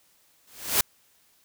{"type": "noise with exponential growth", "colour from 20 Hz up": "white", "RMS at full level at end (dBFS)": -18, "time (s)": [0.47, 0.81], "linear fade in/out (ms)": 5, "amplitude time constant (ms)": 73, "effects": ["white hiss -63 dBFS RMS until 1.44 s"]}